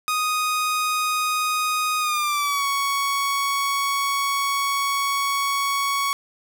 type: tone with pitch glide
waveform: sawtooth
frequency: 1244.5 to 1115.1 Hz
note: D#6 to C#6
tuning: 0 to +10 cents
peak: -17 dBFS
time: 0.08-6.13 s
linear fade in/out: 0 ms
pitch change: -190 cents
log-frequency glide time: 1.99-2.66 s
effects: none